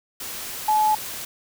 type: tone in noise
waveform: sine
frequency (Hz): 856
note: A5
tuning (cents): -48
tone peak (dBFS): -16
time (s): 0.68-0.95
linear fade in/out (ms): 5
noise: white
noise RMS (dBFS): -33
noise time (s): 0.2-1.25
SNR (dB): +14
effects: none